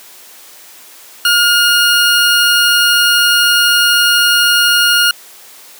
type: tone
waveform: 20% pulse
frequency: 1424 Hz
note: F6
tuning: 33 cents sharp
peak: -3 dBFS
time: 1.25-5.11 s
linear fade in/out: 2 ms
effects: white hiss -38 dBFS RMS until 5.79 s + high-pass 300 Hz 12 dB/octave